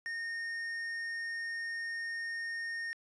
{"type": "tone with tanh clipping", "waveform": "sine", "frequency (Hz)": 1840, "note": "A#6", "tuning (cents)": -23, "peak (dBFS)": -37, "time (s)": [0.06, 2.93], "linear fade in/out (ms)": 0, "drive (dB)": 8, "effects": ["resampled to 22050 Hz"]}